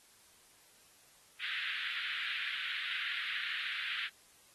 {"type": "band-pass noise", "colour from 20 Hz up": "pink", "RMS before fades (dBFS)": -39, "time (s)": [1.39, 4.1], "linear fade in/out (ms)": 50, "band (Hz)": [1500, 3700], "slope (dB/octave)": 48, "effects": ["white hiss -63 dBFS RMS until 4.54 s", "AAC 32 kbps"]}